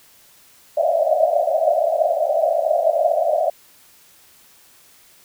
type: band-pass noise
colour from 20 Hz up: pink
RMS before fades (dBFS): -18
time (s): 0.77-3.5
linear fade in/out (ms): 5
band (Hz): 590 to 700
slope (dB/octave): 96
effects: white hiss -51 dBFS RMS until 5.24 s